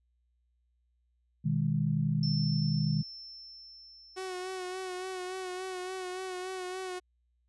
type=chord; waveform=sine; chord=G# minor; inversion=first; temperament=equal with one note detuned; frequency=123.47 / 155.56 / 204.6 Hz; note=B2 / D#3 / G#3; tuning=0 / 0 / -26 cents; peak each=-33 / -28 / -33 dBFS; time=1.44-3.03 s; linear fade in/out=20 ms
type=tone with exponential decay; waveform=sine; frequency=5340 Hz; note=E8; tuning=22 cents sharp; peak=-34 dBFS; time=2.23-6.37 s; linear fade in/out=1 ms; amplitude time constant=900 ms
type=tone with vibrato; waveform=sawtooth; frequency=370 Hz; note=F#4; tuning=in tune; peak=-32 dBFS; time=4.16-7 s; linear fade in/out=20 ms; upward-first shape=sine; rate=3.5 Hz; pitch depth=35 cents each way
effects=added 60 Hz sine -70 dBFS peak until 7.48 s + resampled to 24000 Hz